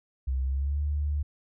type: tone with pitch glide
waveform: sine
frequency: 65.41 to 73.42 Hz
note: C2 to D2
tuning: 0 to 0 cents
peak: -25 dBFS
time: 0.27-1.23 s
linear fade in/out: 10 ms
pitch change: +200 cents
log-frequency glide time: 0.44-0.81 s
effects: none